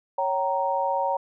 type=chord; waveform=sine; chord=G diminished; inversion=second; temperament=equal with one note detuned; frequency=554.4 / 768.3 / 932.3 Hz; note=Db5 / G5 / Bb5; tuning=0 / -35 / 0 cents; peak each=-27 / -28 / -25 dBFS; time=0.18-1.17 s; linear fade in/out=5 ms; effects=none